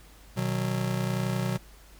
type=chord; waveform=square; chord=B major; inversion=none; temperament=just; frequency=123.47 / 154.34 / 185.21 Hz; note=B2 / D#3 / F#3; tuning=0 / -14 / +2 cents; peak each=-30 / -36 / -31 dBFS; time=0.36-1.58 s; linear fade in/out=20 ms; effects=added 50 Hz sine -51 dBFS peak until 1.99 s + pink hiss -55 dBFS RMS until 1.99 s